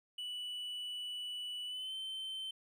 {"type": "tone with pitch glide", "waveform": "triangle", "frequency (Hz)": [2960, 3091], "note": ["F#7", "G7"], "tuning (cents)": [0, -25], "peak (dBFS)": -38, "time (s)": [0.18, 2.51], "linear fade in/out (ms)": 5, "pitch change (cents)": 75, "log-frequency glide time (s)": [1.66, 1.94], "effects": []}